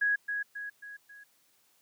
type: tone with echo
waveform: sine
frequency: 1661.2 Hz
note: G#6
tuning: in tune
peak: -24 dBFS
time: 0.01-0.16 s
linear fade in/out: 10 ms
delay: 270 ms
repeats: 4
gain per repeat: -6 dB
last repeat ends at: 1.24 s
effects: white hiss -68 dBFS RMS until 1.81 s + high-pass 100 Hz 12 dB/octave